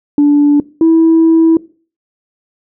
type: tone pair in turn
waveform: sine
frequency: 290.7 / 326.3 Hz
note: D4 / E4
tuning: -18 / -18 cents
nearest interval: major second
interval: 200 cents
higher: second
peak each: -3 dBFS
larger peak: neither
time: 0.18-0.6 / 0.81-1.57 s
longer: second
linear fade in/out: 2 ms
effects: noise-tail reverb RT60 0.4 s tail -21 dB re dry + tanh soft clip ceiling -2 dBFS